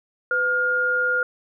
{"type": "tone pair together", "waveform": "sine", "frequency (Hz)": [501, 1417], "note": ["B4", "F6"], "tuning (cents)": [25, 25], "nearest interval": "octave + tritone", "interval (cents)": 1800, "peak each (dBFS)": [-27, -19], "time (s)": [0.31, 1.23], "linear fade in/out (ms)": 2, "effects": []}